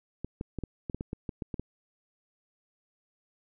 clicks, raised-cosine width 3 ms, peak -21 dBFS, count 12, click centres 0.246 / 0.411 / 0.587 / 0.637 / 0.898 / 0.946 / 1.009 / 1.131 / 1.292 / 1.422 / 1.542 / 1.596 s, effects none

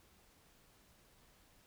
silence, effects pink hiss -67 dBFS RMS until 1.66 s

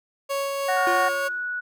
30% pulse tone with tremolo, 554.4 Hz, C#5, in tune, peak -21 dBFS, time 0.29-1.29 s, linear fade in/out 20 ms, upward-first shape sine, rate 3.1 Hz, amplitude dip 25%
harmonic tone, 370 Hz, F#4, in tune, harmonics 2 / 3 / 4 / 5, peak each -23 / -28 / -31 / -29 dBFS, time 0.68-1.09 s, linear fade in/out 10 ms
sine tone with pitch glide, 1429 to 1470 Hz, F6 to F#6, +39 to -12 cents, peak -26 dBFS, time 0.76-1.61 s, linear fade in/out 20 ms, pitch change +49 cents, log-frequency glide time 1.06-1.35 s
square tone with exponential decay, 349.2 Hz, F4, in tune, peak -25 dBFS, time 0.87-1.47 s, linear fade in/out 1 ms, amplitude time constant 130 ms
effects none

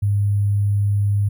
sine tone with sample-and-hold, 101.6 Hz, G#2, 38 cents flat, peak -15 dBFS, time 0.02-1.29 s, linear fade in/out 10 ms, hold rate 11025 Hz, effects none

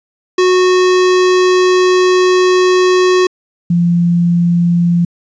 square / sine tone pair in turn, 366.9 / 172.55 Hz, F#4 / F3, -15 / -21 cents, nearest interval octave + minor second, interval 1306 cents, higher first, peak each -8 dBFS, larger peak neither, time 0.38-3.27 / 3.7-5.05 s, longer first, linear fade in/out 5 ms, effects resampled to 16000 Hz + 8-bit

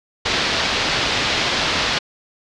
white low-pass noise, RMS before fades -20 dBFS, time 0.25-1.99 s, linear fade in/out 10 ms, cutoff 4700 Hz, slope 24 dB/octave, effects low-pass 8000 Hz 12 dB/octave

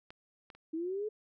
clicks, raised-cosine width 0.3 ms, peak -32 / -34 / -40 dBFS, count 3, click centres 0.105 / 0.502 / 0.55 s
sine linear sweep, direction up, 312.5 to 436.5 Hz, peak -33 dBFS, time 0.73-1.09 s, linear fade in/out 10 ms
effects none

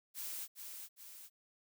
blue noise with echo, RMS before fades -43 dBFS, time 0.14-0.48 s, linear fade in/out 50 ms, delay 410 ms, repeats 2, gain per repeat -5 dB, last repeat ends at 1.3 s, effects none

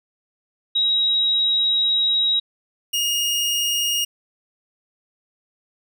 sine / sawtooth tone pair in turn, 3827 / 2855 Hz, A#7 / F7, +45 / +37 cents, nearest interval perfect fourth, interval 508 cents, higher first, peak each -16 dBFS, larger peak neither, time 0.75-2.4 / 2.93-4.05 s, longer first, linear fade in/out 10 ms, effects none

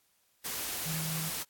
sine tone in noise, 160 Hz, D#3, 49 cents sharp, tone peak -35 dBFS, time 0.85-1.3 s, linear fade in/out 20 ms, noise white, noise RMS -36 dBFS, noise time 0.44-1.44 s, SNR -2 dB, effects white hiss -71 dBFS RMS until 1.49 s + AAC 64 kbps

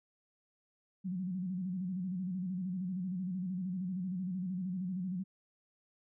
sine tone with vibrato, 183.8 Hz, F#3, 11 cents flat, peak -34 dBFS, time 1.04-5.24 s, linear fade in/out 20 ms, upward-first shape square, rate 13 Hz, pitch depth 70 cents each way, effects none

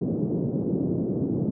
pink band-pass noise, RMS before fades -26 dBFS, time 0.01-1.51 s, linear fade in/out 10 ms, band 140 to 400 Hz, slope 24 dB/octave, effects none

